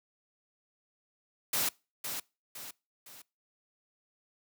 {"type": "noise with echo", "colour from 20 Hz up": "white", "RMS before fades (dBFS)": -30, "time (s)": [1.53, 1.69], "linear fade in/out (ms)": 5, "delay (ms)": 510, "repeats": 3, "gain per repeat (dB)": -7, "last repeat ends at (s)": 3.22, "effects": ["noise-tail reverb RT60 0.3 s tail -25 dB re dry", "high-pass 100 Hz 12 dB/octave"]}